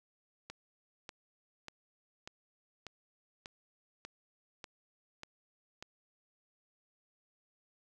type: click train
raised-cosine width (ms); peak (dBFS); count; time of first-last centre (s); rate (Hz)
0.2; -27; 10; 0.5-5.825; 1.69
effects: none